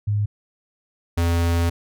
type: tone pair in turn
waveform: sine / square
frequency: 103.8 / 84.92 Hz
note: G#2 / F2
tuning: 0 / -48 cents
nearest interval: minor third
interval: 348 cents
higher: first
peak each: -18 dBFS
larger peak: neither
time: 0.07-0.26 / 1.17-1.7 s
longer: second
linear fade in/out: 10 ms
effects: none